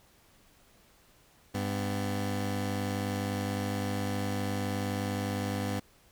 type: tone pair together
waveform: 20% pulse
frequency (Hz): 99.49 / 250.7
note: G2 / B3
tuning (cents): +26 / +26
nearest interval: octave + major third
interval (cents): 1600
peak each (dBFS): -27 / -30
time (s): 1.54-5.8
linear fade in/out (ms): 10
effects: pink hiss -62 dBFS RMS until 6.11 s